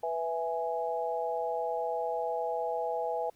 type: chord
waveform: sine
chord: E major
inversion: second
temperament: equal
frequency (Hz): 493.9 / 659.3 / 830.6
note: B4 / E5 / G#5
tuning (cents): 0 / 0 / 0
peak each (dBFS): -34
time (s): 0.03-3.3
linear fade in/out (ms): 5
effects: pink hiss -67 dBFS RMS until 3.35 s